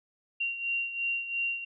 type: beating tone pair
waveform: sine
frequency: 2760 / 2762.9 Hz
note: F7 / F7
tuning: -21 / -19 cents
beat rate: 2.9 Hz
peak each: -30 / -36 dBFS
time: 0.4-1.65 s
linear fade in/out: 10 ms
effects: none